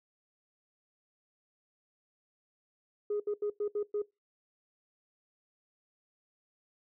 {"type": "tone bursts at uneven times", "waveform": "sine", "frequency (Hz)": 415.3, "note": "G#4", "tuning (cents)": 0, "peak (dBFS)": -28, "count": 6, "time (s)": [[3.1, 3.2], [3.27, 3.34], [3.42, 3.5], [3.6, 3.68], [3.75, 3.83], [3.94, 4.02]], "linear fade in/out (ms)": 5, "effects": ["noise-tail reverb RT60 0.2 s tail -21 dB re dry", "tanh soft clip ceiling -26 dBFS"]}